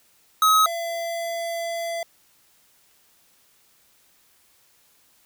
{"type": "tone pair in turn", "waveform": "square", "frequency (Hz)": [1274, 674.9], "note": ["D#6", "E5"], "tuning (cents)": [41, 41], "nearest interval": "major seventh", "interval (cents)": 1100, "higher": "first", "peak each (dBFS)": [-15, -27], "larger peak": "first", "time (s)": [[0.42, 0.66], [0.66, 2.03]], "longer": "second", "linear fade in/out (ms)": 2, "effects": ["white hiss -60 dBFS RMS until 5.25 s"]}